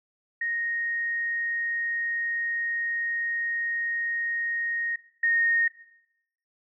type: tone pair in turn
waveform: sine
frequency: 1864.7 / 1852.9 Hz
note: A#6 / A#6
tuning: 0 / -11 cents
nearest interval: unison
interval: 11 cents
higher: first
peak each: -26 / -20 dBFS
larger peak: second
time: 0.41-4.96 / 5.23-5.68 s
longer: first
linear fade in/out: 5 ms
effects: noise-tail reverb RT60 0.8 s tail -17 dB re dry